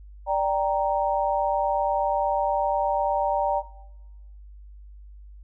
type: chord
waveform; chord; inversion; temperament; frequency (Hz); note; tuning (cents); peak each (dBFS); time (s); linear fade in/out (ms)
sine; G minor; second; equal; 587.3 / 784 / 932.3; D5 / G5 / Bb5; 0 / 0 / 0; -25; 0.26-3.63; 50
effects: noise-tail reverb RT60 1.0 s tail -18 dB re dry + added 50 Hz sine -42 dBFS peak until 5.43 s